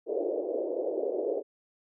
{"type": "band-pass noise", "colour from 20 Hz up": "white", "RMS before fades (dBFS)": -31, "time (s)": [0.06, 1.43], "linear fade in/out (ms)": 50, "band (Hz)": [340, 570], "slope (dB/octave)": 48, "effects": []}